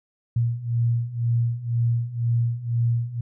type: beating tone pair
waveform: sine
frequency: 116.6 / 118.6 Hz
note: A#2 / A#2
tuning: +1 / +30 cents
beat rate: 2 Hz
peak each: -25 / -22 dBFS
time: 0.36-3.21 s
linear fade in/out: 5 ms
effects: none